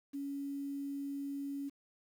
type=tone with quantisation; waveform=sine; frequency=280 Hz; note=C#4; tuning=18 cents sharp; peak=-37 dBFS; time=0.13-1.7 s; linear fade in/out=20 ms; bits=10; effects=none